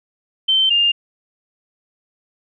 sine tone pair in turn, 3100 / 2809 Hz, G7 / F7, -20 / +9 cents, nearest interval major second, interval 171 cents, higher first, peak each -12 / -12 dBFS, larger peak neither, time 0.48-0.7 / 0.7-0.92 s, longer neither, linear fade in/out 10 ms, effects none

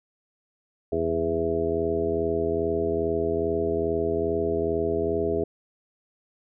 harmonic tone with a mistuned harmonic, 82.41 Hz, E2, in tune, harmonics 1 / 2 / 3 / 4 / 5 / 6 / 8, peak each -34 / -37 / -34 / -31 / -25 / -33 / -31 dBFS, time 0.92-5.44 s, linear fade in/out 5 ms, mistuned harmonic 1, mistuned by +27 cents, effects none

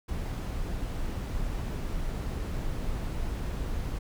brown noise, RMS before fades -32 dBFS, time 0.08-3.99 s, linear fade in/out 10 ms, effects none

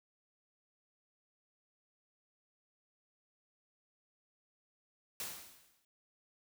white noise with exponential decay, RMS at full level -39 dBFS, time 5.2-5.85 s, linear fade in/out 2 ms, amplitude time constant 140 ms, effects none

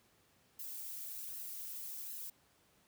violet noise with flanger, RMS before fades -45 dBFS, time 0.59-2.3 s, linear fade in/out 5 ms, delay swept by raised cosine 0.85 to 2.95 ms, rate 1.3 Hz, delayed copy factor -0.55, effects pink hiss -70 dBFS RMS until 2.87 s + high-pass 80 Hz 12 dB/octave

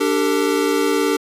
square chord, D suspended fourth, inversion none, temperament equal with one note detuned, 293.7 / 392 / 451.1 Hz, D4 / G4 / A4, 0 / 0 / +43 cents, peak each -21 dBFS, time 0-1.17 s, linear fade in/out 10 ms, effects resampled to 32000 Hz

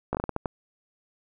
slowing click train, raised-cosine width 1 ms, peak -13 dBFS, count 8, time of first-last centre 0.13-0.458 s, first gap 17 ms, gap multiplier 1.33, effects none

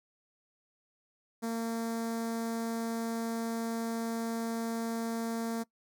sawtooth tone with notch filter, 228.6 Hz, A#3, 34 cents flat, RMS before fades -34 dBFS, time 1.42-5.64 s, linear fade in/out 20 ms, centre 2800 Hz, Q 0.89, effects noise-tail reverb RT60 0.1 s tail -21 dB re dry

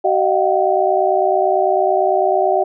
sine tone cluster, 380.4 / 615 / 704 / 764 Hz, F#4 / D#5 / F5 / G5, +48 / -20 / +14 / -45 cents, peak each -18 dBFS, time 0.04-2.64 s, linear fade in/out 10 ms, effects none

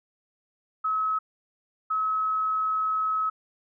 sine tone pair in turn, 1285 / 1285 Hz, E6 / E6, -45 / -45 cents, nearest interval unison, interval 0 cents, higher neither, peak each -23 dBFS, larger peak neither, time 0.84-1.19 / 1.9-3.3 s, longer second, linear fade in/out 10 ms, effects none

